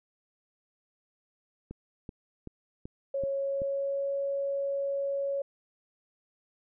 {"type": "click train", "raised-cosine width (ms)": 3, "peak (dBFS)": -27, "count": 6, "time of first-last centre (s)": [1.71, 3.618], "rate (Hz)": 2.62}
{"type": "tone with pitch glide", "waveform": "sine", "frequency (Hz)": [550, 556.1], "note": ["C#5", "C#5"], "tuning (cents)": [-14, 5], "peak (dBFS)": -28, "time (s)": [3.14, 5.42], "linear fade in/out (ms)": 5, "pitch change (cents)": 19, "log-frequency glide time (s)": [3.3, 4.11]}
{"effects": []}